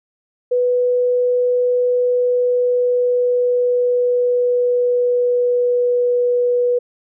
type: tone with pitch glide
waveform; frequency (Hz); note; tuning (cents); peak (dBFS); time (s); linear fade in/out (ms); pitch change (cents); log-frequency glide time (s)
sine; 493.9 to 488.8; B4 to B4; 0 to -18; -13; 0.51-6.79; 10; -18; 1.87-6.17
effects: none